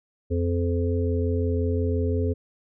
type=harmonic tone with a mistuned harmonic; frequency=85.7 Hz; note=F2; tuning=32 cents flat; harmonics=1 / 3 / 5 / 6; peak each=-23 / -29 / -28 / -34 dBFS; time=0.3-2.34 s; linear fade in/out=20 ms; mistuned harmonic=1; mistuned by=+16 cents; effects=none